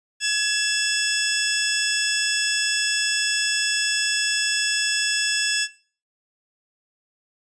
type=tone pair together; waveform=15% pulse; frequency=1692.8 / 2665 Hz; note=G#6 / E7; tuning=+33 / +18 cents; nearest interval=minor sixth; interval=785 cents; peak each=-16 dBFS; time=0.2-5.68 s; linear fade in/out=50 ms; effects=noise-tail reverb RT60 0.4 s tail -17 dB re dry + resampled to 22050 Hz